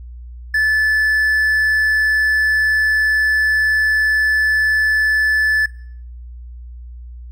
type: tone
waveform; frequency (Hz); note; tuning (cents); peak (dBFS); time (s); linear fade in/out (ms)
triangle; 1739; A6; -21; -11; 0.54-5.66; 5
effects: noise-tail reverb RT60 0.6 s tail -20 dB re dry + added 60 Hz sine -31 dBFS peak until 7.31 s